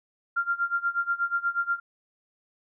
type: tone with tremolo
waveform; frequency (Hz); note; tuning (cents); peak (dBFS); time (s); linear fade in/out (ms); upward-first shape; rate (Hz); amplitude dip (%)
sine; 1390; F6; -9; -21; 0.36-1.8; 10; sine; 8.3; 90
effects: none